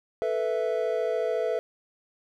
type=chord; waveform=triangle; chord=A suspended second; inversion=none; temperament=equal; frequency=440 / 493.9 / 659.3 Hz; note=A4 / B4 / E5; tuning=0 / 0 / 0 cents; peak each=-27 dBFS; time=0.22-1.59 s; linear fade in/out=0 ms; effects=none